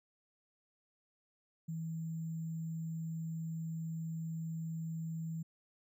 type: tone with sample-and-hold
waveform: sine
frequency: 162.3 Hz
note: E3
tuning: 27 cents flat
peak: -37 dBFS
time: 1.68-5.43 s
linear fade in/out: 10 ms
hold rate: 7350 Hz
effects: none